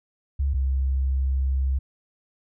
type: tone pair in turn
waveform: sine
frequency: 69.3 / 66.55 Hz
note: C#2 / C2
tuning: 0 / +30 cents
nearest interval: minor second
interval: 70 cents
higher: first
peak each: -20 dBFS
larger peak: neither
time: 0.39-0.54 / 0.54-1.79 s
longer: second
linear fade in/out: 10 ms
effects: none